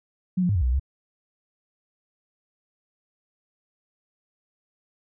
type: tone with pitch steps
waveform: sine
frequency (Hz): 183.9 / 177.5 / 102.2 / 86.4 / 63.1 / 61.6 / 68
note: F#3 / F3 / G#2 / F2 / B1 / B1 / C#2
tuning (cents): -10 / +28 / -27 / -18 / +38 / -4 / -33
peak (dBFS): -19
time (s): 0.37-0.797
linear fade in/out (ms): 10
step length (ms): 61
effects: none